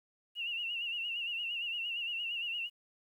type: tone with vibrato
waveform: sine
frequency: 2794 Hz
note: F7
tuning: in tune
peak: -34 dBFS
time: 0.35-2.7 s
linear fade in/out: 50 ms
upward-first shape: sine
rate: 8.7 Hz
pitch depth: 73 cents each way
effects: 11-bit